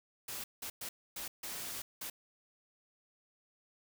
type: noise bursts at uneven times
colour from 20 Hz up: white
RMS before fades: -42 dBFS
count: 6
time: 0.28-0.44 / 0.62-0.7 / 0.81-0.89 / 1.16-1.28 / 1.43-1.82 / 2.01-2.1 s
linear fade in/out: 5 ms
effects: none